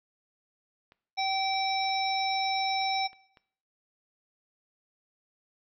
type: clicks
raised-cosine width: 0.3 ms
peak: -38 dBFS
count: 7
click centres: 0.921 / 1.538 / 1.843 / 1.892 / 2.818 / 3.131 / 3.372 s
type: harmonic tone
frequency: 772 Hz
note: G5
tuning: 27 cents flat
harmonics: 1 / 3 / 5 / 7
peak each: -28 / -33 / -35 / -36 dBFS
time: 1.17-3.08 s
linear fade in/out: 20 ms
effects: noise-tail reverb RT60 0.6 s tail -18 dB re dry